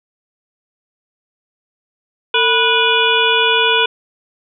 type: harmonic tone with a mistuned harmonic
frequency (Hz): 490.2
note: B4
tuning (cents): -13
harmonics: 1 / 2 / 3 / 5 / 6 / 7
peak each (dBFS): -18 / -18 / -18 / -18 / -18 / -18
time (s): 2.34-3.86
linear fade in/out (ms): 5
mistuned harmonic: 1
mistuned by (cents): -140
effects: none